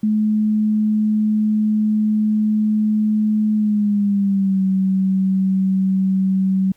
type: tone with pitch glide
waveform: sine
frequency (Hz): 213.8 to 190.47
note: A3 to G3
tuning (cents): -49 to -50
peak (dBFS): -14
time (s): 0.03-6.72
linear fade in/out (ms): 5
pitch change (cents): -201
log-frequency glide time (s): 3.55-4.62
effects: pink hiss -58 dBFS RMS until 6.76 s